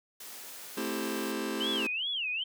white high-pass noise, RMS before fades -45 dBFS, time 0.2-1.32 s, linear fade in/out 5 ms, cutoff 240 Hz, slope 12 dB/octave
sawtooth chord, A minor seventh, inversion none, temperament just, 220 / 264 / 330 / 396 Hz, A3 / C4 / E4 / G4, 0 / +16 / +2 / +18 cents, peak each -33 dBFS, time 0.77-1.87 s, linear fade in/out 5 ms
sine tone with vibrato, 2900 Hz, F#7, 35 cents flat, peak -30 dBFS, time 1.6-2.44 s, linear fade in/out 10 ms, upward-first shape sine, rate 2.5 Hz, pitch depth 280 cents each way
effects none

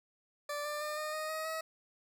20% pulse tone with pitch steps, 585 / 593.9 / 602.8 / 612 / 621.2 / 630.6 / 640.2 Hz, D5 / D5 / D5 / D#5 / D#5 / D#5 / D#5, -7 / +19 / +45 / -29 / -3 / +23 / +49 cents, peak -31 dBFS, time 0.49-1.61 s, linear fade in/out 5 ms, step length 160 ms, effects none

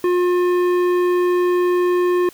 sine tone with tanh clipping, 356.8 Hz, F4, 37 cents sharp, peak -16 dBFS, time 0.04-2.29 s, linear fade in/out 2 ms, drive 13 dB, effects white hiss -46 dBFS RMS until 2.33 s

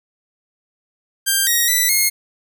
5% pulse tone with pitch steps, 1586 / 1884 / 1977 / 2150 Hz, G6 / A#6 / B6 / C7, +20 / +18 / +1 / +47 cents, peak -4 dBFS, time 1.26-2.1 s, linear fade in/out 20 ms, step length 210 ms, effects none

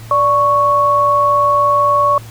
sine tone pair together, 583 / 1108.9 Hz, D5 / C#6, -13 / 0 cents, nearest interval major seventh, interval 1113 cents, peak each -16 / -10 dBFS, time 0.11-2.18 s, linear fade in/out 2 ms, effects added 112 Hz sine -31 dBFS peak until 2.3 s + pink hiss -39 dBFS RMS until 2.3 s

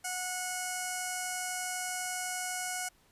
5% pulse tone with notch filter, 732 Hz, F#5, 19 cents flat, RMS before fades -36 dBFS, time 0.04-2.89 s, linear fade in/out 10 ms, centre 3700 Hz, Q 0.86, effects pink hiss -66 dBFS RMS until 3.11 s + resampled to 32000 Hz

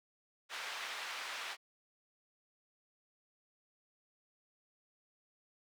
white band-pass noise, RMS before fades -43 dBFS, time 0.49-1.57 s, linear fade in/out 50 ms, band 830 to 2900 Hz, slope 12 dB/octave, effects none

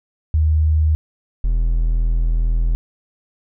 sine / triangle tone pair in turn, 77.78 / 41.07 Hz, D#2 / E1, 0 / -6 cents, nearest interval major seventh, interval 1106 cents, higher first, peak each -12 dBFS, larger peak neither, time 0.34-0.95 / 1.44-2.75 s, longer second, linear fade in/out 0 ms, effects none

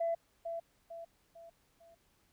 sine tone with echo, 670 Hz, E5, 28 cents sharp, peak -29 dBFS, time 0-0.15 s, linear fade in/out 10 ms, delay 450 ms, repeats 4, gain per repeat -7 dB, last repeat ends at 1.95 s, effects tanh soft clip ceiling -26 dBFS + pink hiss -72 dBFS RMS until 2.32 s

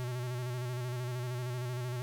square tone with vibrato, 124 Hz, B2, 7 cents sharp, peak -35 dBFS, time 0-2.02 s, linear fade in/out 0 ms, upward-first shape square, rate 13 Hz, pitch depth 37 cents each way, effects none

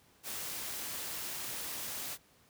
white noise, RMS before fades -40 dBFS, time 0.23-2.18 s, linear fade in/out 50 ms, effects pink hiss -65 dBFS RMS until 2.49 s + high-pass 60 Hz 12 dB/octave

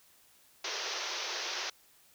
white band-pass noise, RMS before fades -37 dBFS, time 0.64-1.7 s, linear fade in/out 5 ms, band 340 to 6200 Hz, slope 96 dB/octave, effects white hiss -63 dBFS RMS until 2.14 s

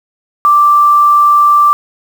sine tone with quantisation, 1174.7 Hz, D6, in tune, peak -4 dBFS, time 0.45-1.73 s, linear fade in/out 0 ms, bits 5, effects none

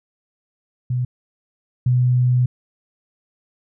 sine tone pair in turn, 124.9 / 124.9 Hz, B2 / B2, +20 / +20 cents, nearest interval unison, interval 0 cents, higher neither, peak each -18 / -13 dBFS, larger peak second, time 0.9-1.05 / 1.86-2.46 s, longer second, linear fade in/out 5 ms, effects none

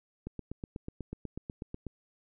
click train, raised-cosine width 3 ms, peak -25 dBFS, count 14, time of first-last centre 0.27-1.867 s, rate 8.14 Hz, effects none

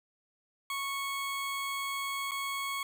20% pulse tone with dropouts, 1104 Hz, C#6, 7 cents flat, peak -28 dBFS, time 0.7-2.83 s, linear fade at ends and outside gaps 2 ms, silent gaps 2.311-2.317 s, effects none

